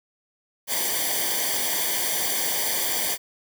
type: noise with comb filter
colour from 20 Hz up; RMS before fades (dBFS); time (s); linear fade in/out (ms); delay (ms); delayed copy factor
white; -25; 0.67-3.18; 50; 0.75; -0.85
effects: none